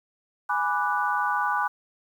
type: chord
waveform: sine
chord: G# half-diminished seventh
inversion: none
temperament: equal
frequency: 830.6 / 987.8 / 1174.7 / 1480 Hz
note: G#5 / B5 / D6 / F#6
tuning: 0 / 0 / 0 / 0 cents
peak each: -28 dBFS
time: 0.49-1.68 s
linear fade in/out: 10 ms
effects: 9-bit